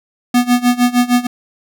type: tone with tremolo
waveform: square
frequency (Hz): 244.9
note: B3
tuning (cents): -14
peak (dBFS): -8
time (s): 0.34-1.27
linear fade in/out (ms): 5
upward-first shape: sine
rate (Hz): 6.5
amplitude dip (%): 90
effects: none